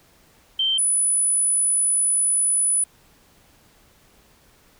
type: tone pair in turn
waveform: sine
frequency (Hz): 3124 / 9945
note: G7 / D#9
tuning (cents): -7 / -2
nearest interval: octave + minor sixth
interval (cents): 2005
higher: second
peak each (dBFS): -18 / -17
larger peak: second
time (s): 0.59-0.78 / 0.78-2.84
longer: second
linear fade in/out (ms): 5
effects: pink hiss -56 dBFS RMS until 4.79 s